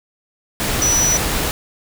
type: tone in noise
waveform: sine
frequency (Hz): 5910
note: F#8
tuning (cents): -3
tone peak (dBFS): -14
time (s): 0.82-1.17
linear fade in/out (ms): 0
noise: pink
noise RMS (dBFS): -20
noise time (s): 0.6-1.51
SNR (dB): +3
effects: none